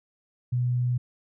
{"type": "tone", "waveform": "sine", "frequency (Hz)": 123.47, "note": "B2", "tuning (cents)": 0, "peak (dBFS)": -22, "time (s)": [0.52, 0.98], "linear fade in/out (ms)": 10, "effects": []}